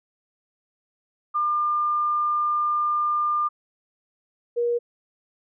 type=tone pair in turn; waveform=sine; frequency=1200 / 476.2 Hz; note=D6 / A#4; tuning=+37 / +37 cents; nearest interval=octave + major third; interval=1600 cents; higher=first; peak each=-20 dBFS; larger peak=neither; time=1.34-3.49 / 4.56-4.79 s; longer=first; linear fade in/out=20 ms; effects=none